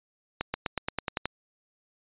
accelerating click train, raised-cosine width 0.3 ms, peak -12 dBFS, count 9, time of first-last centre 0.41-1.256 s, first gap 130 ms, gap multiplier 0.94, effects resampled to 8000 Hz

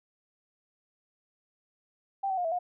sine tone with pitch steps, 785 / 760 / 712 / 654 / 716 Hz, G5 / F#5 / F5 / E5 / F5, +2 / +46 / +33 / -14 / +43 cents, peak -27 dBFS, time 2.23-2.59 s, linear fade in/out 10 ms, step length 72 ms, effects none

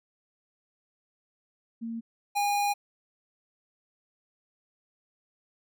sine / square tone pair in turn, 229.1 / 816.4 Hz, A#3 / G#5, -30 / -30 cents, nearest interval octave + minor seventh, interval 2200 cents, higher second, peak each -32 / -25 dBFS, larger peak second, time 1.81-2.01 / 2.35-2.74 s, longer second, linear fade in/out 20 ms, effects none

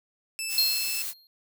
15% pulse tone, 2637 Hz, E7, in tune, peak -23 dBFS, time 0.39-1.02 s, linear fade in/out 0 ms
blue noise, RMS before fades -33 dBFS, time 0.48-1.14 s, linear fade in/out 50 ms
square tone with exponential decay, 4226 Hz, C8, 16 cents sharp, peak -19 dBFS, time 0.58-1.27 s, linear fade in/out 1 ms, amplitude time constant 150 ms
effects none

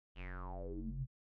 square tone with low-pass filter sweep, 45.61 Hz, F#1, 24 cents flat, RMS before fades -43 dBFS, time 0.15-1.07 s, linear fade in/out 50 ms, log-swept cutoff 3100 to 110 Hz, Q 9.5, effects none

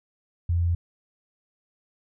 sine tone, 85.8 Hz, F2, 30 cents flat, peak -20 dBFS, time 0.49-0.75 s, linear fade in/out 5 ms, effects none

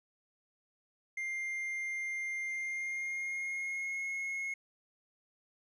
triangle tone with pitch glide, 2100 to 2167 Hz, C7 to C#7, +6 to -40 cents, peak -33 dBFS, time 1.17-4.54 s, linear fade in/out 5 ms, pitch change +54 cents, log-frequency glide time 2.44-4.05 s, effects resampled to 24000 Hz + 12-bit

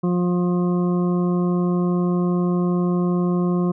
harmonic tone, 177.5 Hz, F3, 28 cents sharp, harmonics 1 / 2 / 3 / 4 / 6 / 7, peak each -18 / -24 / -34 / -36 / -33 / -41 dBFS, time 0.03-3.72 s, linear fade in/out 10 ms, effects none

